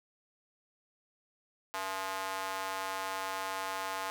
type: tone with high-pass filter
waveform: square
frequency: 95.6 Hz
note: G2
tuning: 43 cents flat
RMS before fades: -37 dBFS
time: 1.74-4.1 s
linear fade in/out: 0 ms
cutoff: 900 Hz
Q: 1.9
effects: none